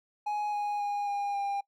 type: tone with pitch steps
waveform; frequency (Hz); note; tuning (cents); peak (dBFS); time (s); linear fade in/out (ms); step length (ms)
triangle; 835 / 826.4 / 817.8 / 809.4 / 801; G#5 / G#5 / G#5 / G#5 / G5; +9 / -9 / -27 / -45 / +37; -27; 0.26-1.61; 10; 270
effects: noise-tail reverb RT60 0.1 s tail -23 dB re dry